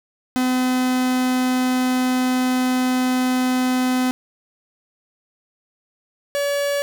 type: tone pair in turn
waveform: 45% pulse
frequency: 254.1 / 569.3 Hz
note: B3 / C#5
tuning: +49 / +46 cents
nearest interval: octave + major second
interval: 1397 cents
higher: second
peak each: -17 / -19 dBFS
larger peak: first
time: 0.36-4.11 / 6.35-6.82 s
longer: first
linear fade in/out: 0 ms
effects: none